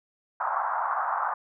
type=band-pass noise; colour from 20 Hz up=pink; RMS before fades=-28 dBFS; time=0.4-1.34 s; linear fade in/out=5 ms; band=740 to 1400 Hz; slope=48 dB/octave; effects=none